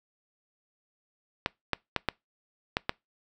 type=clicks; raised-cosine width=0.3 ms; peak=-9 dBFS; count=6; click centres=1.461 / 1.733 / 1.963 / 2.087 / 2.769 / 2.894 s; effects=noise-tail reverb RT60 0.2 s tail -25 dB re dry